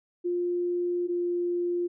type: tone pair in turn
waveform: sine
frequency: 352.1 / 350.4 Hz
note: F4 / F4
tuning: +14 / +6 cents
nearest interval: unison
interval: 8 cents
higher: first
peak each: -25 dBFS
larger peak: neither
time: 0.24-1.08 / 1.08-1.88 s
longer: first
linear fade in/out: 20 ms
effects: none

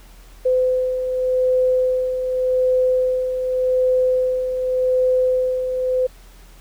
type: beating tone pair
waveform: sine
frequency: 509 / 509.86 Hz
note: C5 / C5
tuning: -48 / -45 cents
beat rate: 0.86 Hz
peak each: -25 / -16 dBFS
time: 0.45-6.07 s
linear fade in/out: 10 ms
effects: added 41 Hz sine -42 dBFS peak until 6.6 s + pink hiss -50 dBFS RMS until 6.6 s

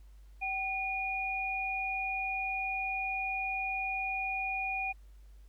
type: tone pair together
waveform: sine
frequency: 767.4 / 2440 Hz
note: G5 / D#7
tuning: -37 / -34 cents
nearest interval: octave + minor sixth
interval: 2003 cents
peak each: -36 / -33 dBFS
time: 0.41-4.93 s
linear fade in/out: 20 ms
effects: added 50 Hz sine -51 dBFS peak until 5.48 s + pink hiss -71 dBFS RMS until 5.48 s

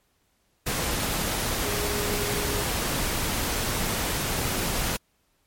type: tone in noise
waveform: sine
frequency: 412.3 Hz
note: G#4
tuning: 13 cents flat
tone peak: -31 dBFS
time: 1.64-2.63 s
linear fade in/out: 10 ms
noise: pink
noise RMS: -27 dBFS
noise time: 0.66-4.97 s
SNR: -7 dB
effects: pink hiss -69 dBFS RMS until 5.46 s + MP3 64 kbps

